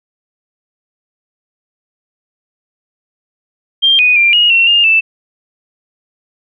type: tone with pitch steps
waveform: sine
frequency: 3186 / 2482 / 2380 / 2878 / 2721 / 2820 / 2646 Hz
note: G7 / D#7 / D7 / F#7 / F7 / F7 / E7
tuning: +27 / -5 / +22 / -49 / -46 / +16 / +6 cents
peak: -6 dBFS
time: 3.82-5.01 s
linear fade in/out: 20 ms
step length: 170 ms
effects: none